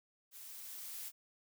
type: noise with level ramp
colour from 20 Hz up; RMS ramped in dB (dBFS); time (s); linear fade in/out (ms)
blue; -52 to -44; 0.31-1.12; 50
effects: none